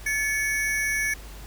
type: ring-modulated tone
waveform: square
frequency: 1975.5 Hz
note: B6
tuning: in tune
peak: -21 dBFS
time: 0.06-1.14 s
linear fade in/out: 5 ms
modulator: 252 Hz
effects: added 50 Hz sine -40 dBFS peak until 1.46 s + pink hiss -46 dBFS RMS until 1.46 s